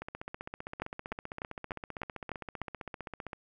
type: two click trains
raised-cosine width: 0.5 ms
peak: -20 / -24 dBFS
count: 7 / 52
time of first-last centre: 0.82-2.616 / 0.02-3.332 s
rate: 3.34 / 15.4 Hz
effects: none